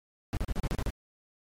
brown noise bursts, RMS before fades -29 dBFS, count 8, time 0.33-0.902 s, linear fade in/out 0 ms, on 40 ms, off 36 ms, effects MP3 64 kbps

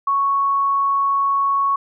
sine tone, 1108.7 Hz, C#6, in tune, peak -15 dBFS, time 0.07-1.76 s, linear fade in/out 5 ms, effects none

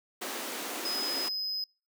pink high-pass noise, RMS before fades -37 dBFS, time 0.21-1.29 s, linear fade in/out 10 ms, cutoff 240 Hz, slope 48 dB/octave
triangle tone, 5050 Hz, D#8, 25 cents sharp, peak -30 dBFS, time 0.85-1.64 s, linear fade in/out 2 ms
effects noise-tail reverb RT60 0.3 s tail -25 dB re dry

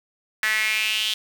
sawtooth tone with high-pass filter sweep, 216.3 Hz, A3, 29 cents flat, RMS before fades -23 dBFS, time 0.43-1.14 s, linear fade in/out 2 ms, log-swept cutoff 1800 to 3300 Hz, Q 5.3, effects none

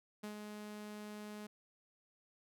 sawtooth tone with ADSR envelope, 210 Hz, G#3, 19 cents sharp, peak -38 dBFS, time 0.23-1.47 s, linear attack 10 ms, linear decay 100 ms, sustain -4 dB, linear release 8 ms, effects none

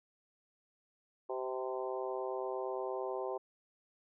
harmonic tone with a mistuned harmonic, 129 Hz, C3, 24 cents flat, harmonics 3 / 4 / 5 / 6 / 7 / 8, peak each -39 / -41 / -43 / -45 / -46 / -47 dBFS, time 1.29-3.38 s, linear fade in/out 10 ms, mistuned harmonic 6, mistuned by +18 cents, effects none

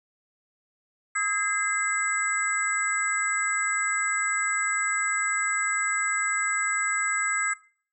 sine tone cluster, 1275 / 1635 / 2071 / 7880 Hz, D#6 / G#6 / C7 / B8, +42 / -28 / -18 / -5 cents, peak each -29 dBFS, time 1.15-7.54 s, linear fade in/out 10 ms, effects noise-tail reverb RT60 0.5 s tail -21 dB re dry

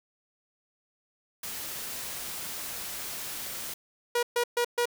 white noise, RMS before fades -37 dBFS, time 1.43-3.74 s, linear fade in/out 5 ms
sawtooth tone bursts, 480 Hz, B4, 49 cents flat, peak -20 dBFS, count 4, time 4.15-4.856 s, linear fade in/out 5 ms, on 79 ms, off 130 ms
effects none

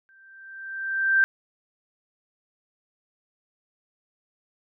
sine tone with exponential growth, 1568 Hz, G6, in tune, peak -14 dBFS, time 0.09-1.24 s, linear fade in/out 0 ms, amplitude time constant 250 ms, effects none

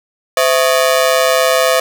sawtooth ring-modulated tone, 587.3 Hz, D5, in tune, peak -3 dBFS, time 0.37-1.8 s, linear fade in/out 2 ms, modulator 71.8 Hz, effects none

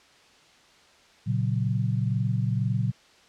sine chord, F# major, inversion first, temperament equal, 116.54 / 138.59 / 185 Hz, A#2 / C#3 / F#3, 0 / 0 / 0 cents, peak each -25 / -28 / -30 dBFS, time 1.26-2.92 s, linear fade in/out 20 ms, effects white hiss -56 dBFS RMS until 3.28 s + low-pass 5000 Hz 12 dB/octave

